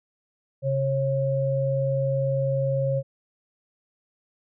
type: tone pair together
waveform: sine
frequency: 135.4 / 543.8 Hz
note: C#3 / C#5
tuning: -40 / -33 cents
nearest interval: 2 octaves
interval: 2407 cents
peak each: -24 dBFS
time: 0.62-3.03 s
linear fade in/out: 50 ms
effects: none